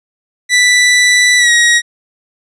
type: tone with pitch glide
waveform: sawtooth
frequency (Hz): 1975.5 to 1895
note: B6 to A#6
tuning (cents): 0 to +28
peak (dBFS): -3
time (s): 0.49-1.82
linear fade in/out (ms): 50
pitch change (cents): -72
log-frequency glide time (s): 1.38-1.5
effects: resampled to 22050 Hz